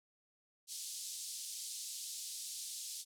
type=band-pass noise; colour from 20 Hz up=white; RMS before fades=-45 dBFS; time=0.67-3.05 s; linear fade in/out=50 ms; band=3800 to 10000 Hz; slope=24 dB/octave; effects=none